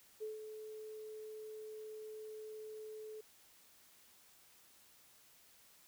sine tone with ADSR envelope, 432.5 Hz, A4, 30 cents flat, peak -39 dBFS, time 0.2-3.21 s, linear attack 26 ms, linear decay 150 ms, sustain -7 dB, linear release 6 ms, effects white hiss -65 dBFS RMS until 5.87 s

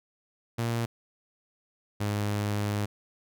sawtooth tone pair in turn, 116.54 / 103.47 Hz, A#2 / G#2, 0 / -6 cents, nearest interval major second, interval 206 cents, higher first, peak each -23 dBFS, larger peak neither, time 0.58-0.86 / 2-2.86 s, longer second, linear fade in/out 10 ms, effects none

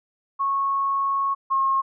sine tone pair in turn, 1100 / 1078.6 Hz, C#6 / C#6, -14 / -48 cents, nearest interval unison, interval 34 cents, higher first, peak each -20 / -18 dBFS, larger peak second, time 0.39-1.35 / 1.5-1.82 s, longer first, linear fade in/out 20 ms, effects none

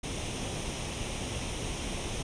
pink noise with comb filter, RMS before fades -35 dBFS, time 0.03-2.23 s, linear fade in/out 10 ms, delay 0.33 ms, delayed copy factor +0.55, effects resampled to 22050 Hz

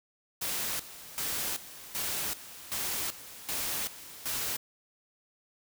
white noise with tremolo, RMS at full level -33 dBFS, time 0.41-4.57 s, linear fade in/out 10 ms, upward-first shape square, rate 1.3 Hz, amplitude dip 80%, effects none

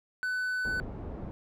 triangle tone, 1500 Hz, F#6, 23 cents sharp, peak -27 dBFS, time 0.23-0.8 s, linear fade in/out 0 ms
pink low-pass noise, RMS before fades -39 dBFS, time 0.65-1.31 s, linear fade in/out 0 ms, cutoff 580 Hz, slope 12 dB/octave
effects none

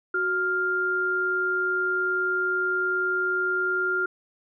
sine tone pair together, 370 / 1399.4 Hz, F#4 / F6, 0 / +3 cents, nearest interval octave + major seventh, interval 2303 cents, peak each -29 / -23 dBFS, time 0.14-4.06 s, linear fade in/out 5 ms, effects none

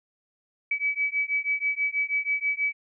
sine beating tone pair, 2284 / 2290.2 Hz, D7 / D7, -49 / -44 cents, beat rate 6.2 Hz, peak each -27 dBFS, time 0.71-2.73 s, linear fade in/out 5 ms, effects none

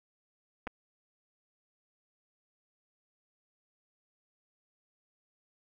clicks, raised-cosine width 0.5 ms, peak -23 dBFS, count 2, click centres 0.67 / 0.674 s, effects none

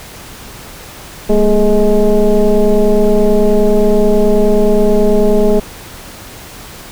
sine tone with frequency modulation, 200.3 Hz, G3, 38 cents sharp, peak -6 dBFS, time 1.29-5.6 s, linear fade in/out 10 ms, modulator 215 Hz, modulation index 1.8, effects pink hiss -32 dBFS RMS until 6.91 s

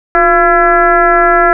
sine tone with frequency modulation, 1018 Hz, C6, 48 cents flat, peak -5 dBFS, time 0.15-1.53 s, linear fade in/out 0 ms, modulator 331 Hz, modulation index 2.1, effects none

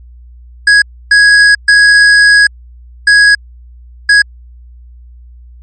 square tone bursts at uneven times, 1661.2 Hz, G#6, in tune, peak -3 dBFS, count 5, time 0.67-0.82 / 1.11-1.55 / 1.68-2.47 / 3.07-3.35 / 4.09-4.22 s, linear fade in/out 5 ms, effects added 60 Hz sine -32 dBFS peak until 5.62 s + MP3 32 kbps

